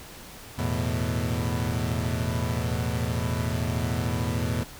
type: chord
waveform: 30% pulse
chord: E suspended fourth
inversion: none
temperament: equal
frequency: 82.41 / 110 / 123.47 Hz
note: E2 / A2 / B2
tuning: 0 / 0 / 0 cents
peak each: -27 dBFS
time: 0.58-4.64 s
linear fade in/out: 10 ms
effects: pink hiss -44 dBFS RMS until 4.79 s